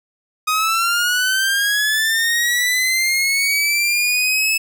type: linear sweep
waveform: sawtooth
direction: up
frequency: 1244.5 to 2612 Hz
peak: -12 dBFS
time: 0.47-4.58 s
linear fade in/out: 10 ms
effects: none